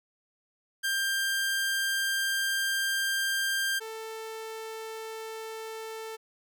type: tone pair in turn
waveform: sawtooth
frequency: 1589 / 443.6 Hz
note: G6 / A4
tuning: +23 / +14 cents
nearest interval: octave + minor seventh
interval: 2209 cents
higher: first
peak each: -23 / -33 dBFS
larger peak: first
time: 0.83-3.8 / 3.8-6.17 s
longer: first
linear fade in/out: 20 ms
effects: none